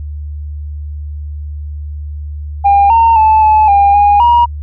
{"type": "tone with pitch steps", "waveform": "sine", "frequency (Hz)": [803, 915, 872, 861, 804, 819, 953], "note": ["G5", "A#5", "A5", "A5", "G5", "G#5", "A#5"], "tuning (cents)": [41, -32, -16, -38, 44, -24, 38], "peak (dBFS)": -3, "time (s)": [2.64, 4.46], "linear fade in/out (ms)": 20, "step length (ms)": 260, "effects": ["tanh soft clip ceiling -2 dBFS", "added 74 Hz sine -20 dBFS peak until 4.62 s"]}